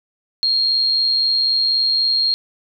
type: tone with amplitude modulation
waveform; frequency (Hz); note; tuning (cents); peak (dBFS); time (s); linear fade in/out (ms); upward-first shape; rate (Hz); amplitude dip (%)
sine; 4239; C8; +22; -13; 0.43-2.34; 0; sine; 83.9; 25
effects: none